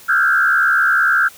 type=tone with frequency modulation; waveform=sine; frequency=1480 Hz; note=F#6; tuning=in tune; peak=-11 dBFS; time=0.08-1.29 s; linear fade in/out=20 ms; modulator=71 Hz; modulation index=2; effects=white hiss -42 dBFS RMS until 1.37 s

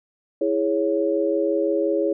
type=chord; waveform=sine; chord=C# minor; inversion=first; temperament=equal; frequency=329.6 / 415.3 / 554.4 Hz; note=E4 / G#4 / C#5; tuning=0 / 0 / 0 cents; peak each=-23 dBFS; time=0.41-2.13 s; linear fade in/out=5 ms; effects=none

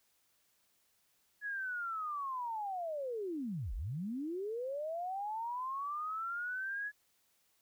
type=linear two-way sweep; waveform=sine; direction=down then up; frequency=1698 to 37.06 to 1698 Hz; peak=-36 dBFS; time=1.41-6.92 s; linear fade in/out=50 ms; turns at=3.74 s; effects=white hiss -74 dBFS RMS until 7.61 s

